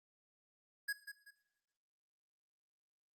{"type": "tone with echo", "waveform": "square", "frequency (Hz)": 1661.2, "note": "G#6", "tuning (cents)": 0, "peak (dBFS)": -36, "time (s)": [0.88, 0.93], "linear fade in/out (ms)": 10, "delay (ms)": 190, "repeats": 2, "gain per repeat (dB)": -10, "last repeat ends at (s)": 1.31, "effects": ["noise-tail reverb RT60 1.0 s tail -17 dB re dry", "Opus 48 kbps"]}